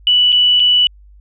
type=tone with dropouts; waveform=sine; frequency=2960 Hz; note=F#7; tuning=in tune; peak=-8 dBFS; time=0.07-0.87 s; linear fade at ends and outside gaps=1 ms; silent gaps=0.321-0.326 / 0.597-0.601 s; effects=added 50 Hz sine -40 dBFS peak until 1.2 s